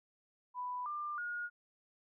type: tone with pitch steps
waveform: sine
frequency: 992 / 1193.4 / 1435.7 Hz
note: B5 / D6 / F6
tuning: +7 / +27 / +47 cents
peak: -37 dBFS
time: 0.54-1.5 s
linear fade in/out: 50 ms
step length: 320 ms
effects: none